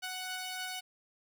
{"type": "tone pair together", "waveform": "10% pulse", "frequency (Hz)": [741.7, 1480], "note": ["F#5", "F#6"], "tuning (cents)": [4, 0], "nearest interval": "octave", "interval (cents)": 1196, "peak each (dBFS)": [-30, -36], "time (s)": [0.02, 0.81], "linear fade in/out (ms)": 20, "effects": []}